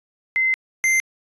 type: tone pair in turn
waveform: sine / square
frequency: 2065 / 2083 Hz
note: C7 / C7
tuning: -23 / -8 cents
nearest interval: unison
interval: 15 cents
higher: second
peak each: -16 dBFS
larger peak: neither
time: 0.36-0.54 / 0.84-1 s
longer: first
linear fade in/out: 0 ms
effects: resampled to 22050 Hz